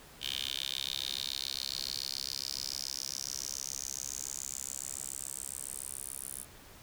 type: tone with high-pass filter sweep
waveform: 10% pulse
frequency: 67.1 Hz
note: C2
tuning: 44 cents sharp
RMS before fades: -39 dBFS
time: 0.2-6.46 s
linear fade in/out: 50 ms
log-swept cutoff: 3200 to 10000 Hz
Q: 5.3
effects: pink hiss -54 dBFS RMS until 6.82 s